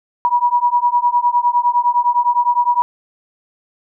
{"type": "beating tone pair", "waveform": "sine", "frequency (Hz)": [962, 971.8], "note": ["B5", "B5"], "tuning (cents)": [-46, -28], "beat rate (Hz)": 9.8, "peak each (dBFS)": -15, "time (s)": [0.25, 2.82], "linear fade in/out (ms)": 0, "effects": []}